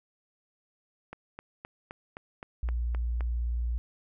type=click train; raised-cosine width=0.5 ms; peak=-25 dBFS; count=9; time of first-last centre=1.13-3.208 s; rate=3.85 Hz
type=tone; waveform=sine; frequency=59.1 Hz; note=A#1; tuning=24 cents sharp; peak=-27 dBFS; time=2.63-3.78 s; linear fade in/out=0 ms
effects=none